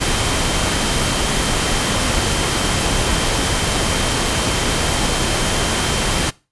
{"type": "tone in noise", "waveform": "sine", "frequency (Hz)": 3136, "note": "G7", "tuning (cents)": 0, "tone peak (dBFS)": -29, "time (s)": [0, 6.31], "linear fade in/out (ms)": 20, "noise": "pink", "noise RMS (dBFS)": -18, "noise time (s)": [0, 6.31], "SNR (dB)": -14, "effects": ["noise-tail reverb RT60 0.3 s tail -22 dB re dry", "resampled to 24000 Hz"]}